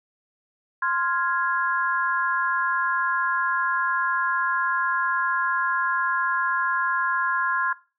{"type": "chord", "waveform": "sine", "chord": "F minor", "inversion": "second", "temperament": "equal", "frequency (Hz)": [1046.5, 1396.9, 1661.2], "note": ["C6", "F6", "Ab6"], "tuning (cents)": [0, 0, 0], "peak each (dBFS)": [-25, -27, -25], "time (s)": [0.82, 7.73], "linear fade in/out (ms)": 5, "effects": ["noise-tail reverb RT60 0.3 s tail -17 dB re dry"]}